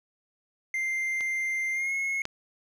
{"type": "tone with pitch glide", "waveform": "triangle", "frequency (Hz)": [2093, 2172], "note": ["C7", "C#7"], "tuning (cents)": [0, -36], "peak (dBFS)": -25, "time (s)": [0.74, 2.22], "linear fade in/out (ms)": 2, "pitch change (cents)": 64, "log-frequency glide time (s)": [1.72, 1.93]}
{"type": "clicks", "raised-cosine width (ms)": 0.2, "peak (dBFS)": [-23, -15], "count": 2, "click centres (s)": [1.208, 2.254]}
{"effects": []}